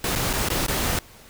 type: noise with dropouts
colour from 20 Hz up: pink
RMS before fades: -24 dBFS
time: 0.04-0.99 s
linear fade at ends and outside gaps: 2 ms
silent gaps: 0.154-0.158 / 0.331-0.335 / 0.487-0.501 / 0.665-0.682 s
effects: pink hiss -48 dBFS RMS until 1.29 s